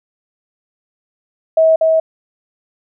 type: tone with echo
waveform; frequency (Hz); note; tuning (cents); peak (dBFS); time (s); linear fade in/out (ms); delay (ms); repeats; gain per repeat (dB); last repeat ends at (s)
sine; 643; E5; -43; -7; 1.57-1.76; 5; 240; 1; -2; 2
effects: none